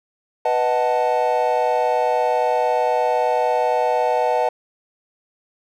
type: chord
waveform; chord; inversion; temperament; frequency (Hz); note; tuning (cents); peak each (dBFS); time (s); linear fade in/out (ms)
triangle; B dominant seventh; none; equal; 493.9 / 622.3 / 740 / 880; B4 / D#5 / F#5 / A5; 0 / 0 / 0 / 0; -20; 0.45-4.49; 5
effects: none